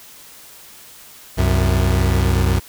35% pulse tone pair together, 65.36 / 93.3 Hz, C2 / F#2, -1 / +15 cents, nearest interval tritone, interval 616 cents, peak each -15 dBFS, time 1.37-2.6 s, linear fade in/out 20 ms, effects white hiss -42 dBFS RMS until 2.68 s

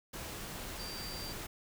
sine tone in noise, 4699 Hz, D8, in tune, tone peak -44 dBFS, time 0.79-1.33 s, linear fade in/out 10 ms, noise pink, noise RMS -43 dBFS, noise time 0.13-1.47 s, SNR -4 dB, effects none

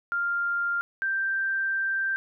sine tone pair in turn, 1396.9 / 1570.4 Hz, F6 / G6, 0 / +3 cents, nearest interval major second, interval 203 cents, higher second, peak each -24 / -24 dBFS, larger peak neither, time 0.12-0.81 / 1.02-2.16 s, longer second, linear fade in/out 0 ms, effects none

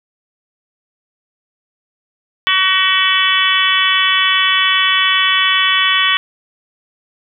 harmonic tone, 377.5 Hz, F#4, 35 cents sharp, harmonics 3 / 4 / 5 / 6 / 7 / 8 / 9, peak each -18 / -22 / -17 / -20 / -22 / -16 / -18 dBFS, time 2.47-6.17 s, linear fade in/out 0 ms, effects none

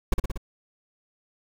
brown noise with echo, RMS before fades -17 dBFS, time 0.12-0.14 s, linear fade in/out 5 ms, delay 59 ms, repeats 4, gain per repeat -3 dB, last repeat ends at 0.376 s, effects none

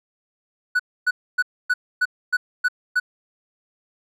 triangle tone bursts, 1480 Hz, F#6, in tune, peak -14 dBFS, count 8, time 0.75-3 s, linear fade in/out 10 ms, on 45 ms, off 270 ms, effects none

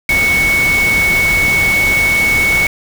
sine tone in noise, 2217 Hz, C#7, in tune, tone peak -10 dBFS, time 0.09-2.67 s, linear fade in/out 2 ms, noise pink, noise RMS -20 dBFS, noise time 0.09-2.67 s, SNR +7 dB, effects none

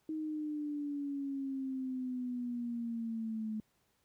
sine exponential sweep, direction down, 314.7 to 215.1 Hz, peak -35 dBFS, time 0.09-3.6 s, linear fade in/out 2 ms, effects pink hiss -75 dBFS RMS until 4.04 s + high-pass 60 Hz 12 dB/octave

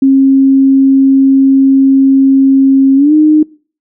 sine tone with pitch glide, 270 to 306.6 Hz, C#4 to D#4, -45 to -25 cents, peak -3 dBFS, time 0.02-3.43 s, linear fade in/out 5 ms, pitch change +220 cents, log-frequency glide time 2.96-3.13 s, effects noise-tail reverb RT60 0.4 s tail -23 dB re dry

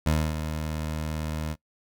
20% pulse tone with ADSR envelope, 77.78 Hz, D#2, in tune, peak -15 dBFS, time 0.06-1.56 s, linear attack 6 ms, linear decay 270 ms, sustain -9 dB, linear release 44 ms, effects noise-tail reverb RT60 0.1 s tail -22 dB re dry

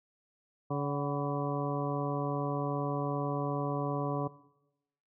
harmonic tone with a mistuned harmonic, 142.6 Hz, C#3, 49 cents sharp, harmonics 1 / 2 / 3 / 4 / 5 / 7 / 8, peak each -33 / -36 / -38 / -39 / -40 / -41 / -42 dBFS, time 0.7-4.28 s, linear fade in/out 10 ms, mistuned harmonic 5, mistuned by +62 cents, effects noise-tail reverb RT60 0.9 s tail -19 dB re dry

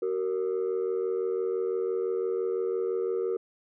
sine tone pair together, 377 / 462.9 Hz, F#4 / A#4, +32 / -12 cents, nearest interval major third, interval 356 cents, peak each -27 / -27 dBFS, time 0.02-3.37 s, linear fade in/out 5 ms, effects tanh soft clip ceiling -23 dBFS

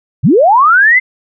sine linear sweep, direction up, 92.5 to 2100 Hz, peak -4 dBFS, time 0.23-1 s, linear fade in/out 20 ms, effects none

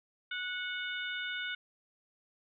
harmonic tone with a mistuned harmonic, 735 Hz, F#5, 12 cents flat, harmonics 2 / 3 / 4 / 5, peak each -37 / -42 / -43 / -43 dBFS, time 0.31-1.55 s, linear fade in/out 5 ms, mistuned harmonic 5, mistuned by -33 cents, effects none

